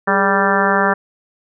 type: harmonic tone with a mistuned harmonic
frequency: 196 Hz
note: G3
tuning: in tune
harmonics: 1 / 2 / 3 / 4 / 5 / 6 / 7 / 8 / 9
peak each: -21 / -21 / -21 / -21 / -21 / -21 / -21 / -21 / -21 dBFS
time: 0.07-0.94 s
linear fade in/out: 10 ms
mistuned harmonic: 2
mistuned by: +74 cents
effects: none